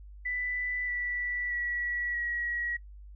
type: tone with pitch steps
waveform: sine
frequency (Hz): 1986 / 1960.9 / 1936.2 / 1911.7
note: B6 / B6 / B6 / A#6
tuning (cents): +9 / -13 / -35 / +43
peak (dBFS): -30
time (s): 0.25-2.77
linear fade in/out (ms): 10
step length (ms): 630
effects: noise-tail reverb RT60 0.1 s tail -21 dB re dry + added 50 Hz sine -45 dBFS peak until 3.15 s